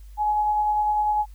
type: tone with tremolo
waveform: sine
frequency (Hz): 843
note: G#5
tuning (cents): +26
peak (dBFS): -18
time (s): 0.17-1.26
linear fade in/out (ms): 50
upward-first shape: sine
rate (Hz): 10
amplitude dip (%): 25
effects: added 50 Hz sine -40 dBFS peak until 1.34 s + white hiss -61 dBFS RMS until 1.34 s